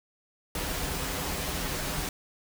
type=noise with comb filter; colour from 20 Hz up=pink; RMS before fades=-32 dBFS; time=0.55-2.09 s; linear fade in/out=2 ms; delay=8.9 ms; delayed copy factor=-0.55; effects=none